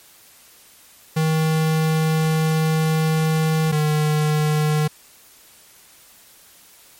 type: tone pair in turn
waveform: square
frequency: 158.3 / 152.12 Hz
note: D#3 / D#3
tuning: +30 / -39 cents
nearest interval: minor second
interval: 69 cents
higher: first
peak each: -17 dBFS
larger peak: neither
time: 1.16-3.72 / 3.72-4.88 s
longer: first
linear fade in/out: 10 ms
effects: white hiss -49 dBFS RMS until 6.99 s + MP3 64 kbps